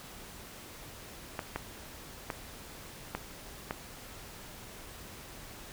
clicks, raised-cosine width 0.5 ms, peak -18 dBFS, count 5, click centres 1.392 / 1.56 / 2.302 / 3.15 / 3.709 s, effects pink hiss -48 dBFS RMS until 5.72 s

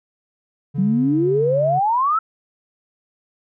triangle tone with pitch glide, 143 to 142.18 Hz, D3 to C#3, -46 to +44 cents, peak -21 dBFS, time 0.74-1.8 s, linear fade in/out 20 ms, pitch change -10 cents, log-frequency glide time 0.98-1.2 s
sine exponential sweep, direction up, 181.9 to 1347 Hz, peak -15 dBFS, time 0.78-2.19 s, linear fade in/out 5 ms
effects none

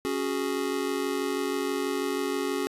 square chord, C# suspended fourth, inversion none, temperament just, 277.2 / 369.6 / 415.8 Hz, C#4 / F#4 / G#4, 0 / -2 / +2 cents, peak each -32 dBFS, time 0.05-2.67 s, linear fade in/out 0 ms, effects resampled to 32000 Hz

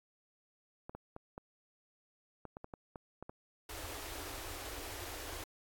clicks, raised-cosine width 1 ms, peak -31 dBFS, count 11, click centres 0.895 / 0.95 / 1.164 / 1.379 / 2.453 / 2.569 / 2.644 / 2.738 / 2.958 / 3.226 / 3.295 s
pink band-stop noise, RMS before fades -45 dBFS, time 3.69-5.44 s, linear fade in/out 5 ms, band 110 to 270 Hz, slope 96 dB/octave
effects AAC 64 kbps

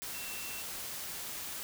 sine tone in noise, 2698 Hz, E7, 40 cents sharp, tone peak -46 dBFS, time 0.14-0.62 s, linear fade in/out 0 ms, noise white, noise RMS -41 dBFS, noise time 0.02-1.63 s, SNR -8 dB, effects none

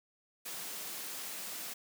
white high-pass noise, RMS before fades -42 dBFS, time 0.45-1.74 s, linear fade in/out 10 ms, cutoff 150 Hz, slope 96 dB/octave, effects none

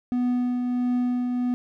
triangle tone with tremolo, 246.9 Hz, B3, in tune, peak -18 dBFS, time 0.12-1.54 s, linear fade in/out 0 ms, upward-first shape triangle, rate 1.5 Hz, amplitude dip 35%, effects none

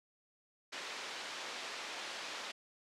white band-pass noise, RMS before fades -44 dBFS, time 0.72-2.52 s, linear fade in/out 10 ms, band 360 to 4100 Hz, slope 12 dB/octave, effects low-pass 8000 Hz 12 dB/octave

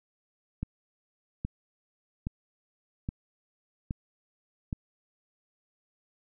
click train, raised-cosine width 5 ms, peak -19 dBFS, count 6, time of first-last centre 0.63-4.728 s, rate 1.22 Hz, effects none

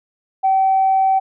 sine tone, 768 Hz, G5, 36 cents flat, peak -11 dBFS, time 0.43-1.2 s, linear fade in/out 20 ms, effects tanh soft clip ceiling -7 dBFS

